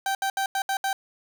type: tone bursts at uneven times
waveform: 30% pulse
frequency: 779 Hz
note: G5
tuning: 11 cents flat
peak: -21 dBFS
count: 6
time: 0.06-0.15 / 0.22-0.3 / 0.37-0.46 / 0.55-0.62 / 0.69-0.77 / 0.84-0.93 s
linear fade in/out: 2 ms
effects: none